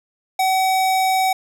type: tone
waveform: square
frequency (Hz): 757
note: F#5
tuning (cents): +39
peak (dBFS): -16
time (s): 0.39-1.33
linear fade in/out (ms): 5
effects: none